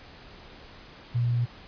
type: tone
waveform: sine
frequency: 120 Hz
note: B2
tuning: 49 cents flat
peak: -22 dBFS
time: 1.14-1.46 s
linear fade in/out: 20 ms
effects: pink hiss -48 dBFS RMS until 1.67 s + resampled to 11025 Hz